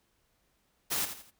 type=noise with echo; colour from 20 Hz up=white; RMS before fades=-31 dBFS; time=0.9-1.06 s; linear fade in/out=20 ms; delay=84 ms; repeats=3; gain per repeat=-9 dB; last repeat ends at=1.312 s; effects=pink hiss -73 dBFS RMS until 1.39 s